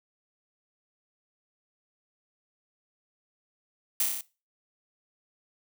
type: noise with echo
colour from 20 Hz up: blue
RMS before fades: -25 dBFS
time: 4-4.03 s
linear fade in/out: 2 ms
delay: 30 ms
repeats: 6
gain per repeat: -2 dB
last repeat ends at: 4.21 s
effects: noise-tail reverb RT60 0.3 s tail -20 dB re dry